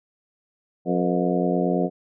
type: harmonic tone with a mistuned harmonic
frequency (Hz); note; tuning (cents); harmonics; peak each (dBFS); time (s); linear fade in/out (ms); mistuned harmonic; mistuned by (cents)
89.3; F2; +39; 2 / 3 / 4 / 5 / 6 / 7 / 8; -24 / -26 / -27 / -28 / -29 / -29 / -30; 0.85-1.9; 50; 6; -74
effects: none